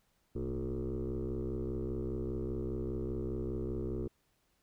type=tone with frequency modulation; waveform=sine; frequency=220.8 Hz; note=A3; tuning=6 cents sharp; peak=-32 dBFS; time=0.35-4.08 s; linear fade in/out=10 ms; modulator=65 Hz; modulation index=3.2; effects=tanh soft clip ceiling -31 dBFS + pink hiss -75 dBFS RMS until 4.62 s